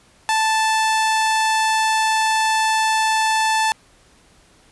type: tone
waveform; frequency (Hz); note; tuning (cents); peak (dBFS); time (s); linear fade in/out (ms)
sawtooth; 879; A5; -2; -12; 0.29-3.72; 0
effects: pink hiss -53 dBFS RMS until 4.71 s + resampled to 24000 Hz